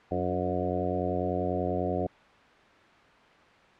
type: harmonic tone with a mistuned harmonic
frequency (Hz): 90.2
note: F#2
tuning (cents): -44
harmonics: 1 / 2 / 3 / 4 / 5 / 6 / 7 / 8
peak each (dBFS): -35 / -35 / -35 / -35 / -35 / -35 / -35 / -35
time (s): 0.11-2.07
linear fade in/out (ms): 5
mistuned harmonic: 3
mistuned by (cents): +41
effects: white hiss -55 dBFS RMS until 3.79 s + low-pass 2000 Hz 12 dB/octave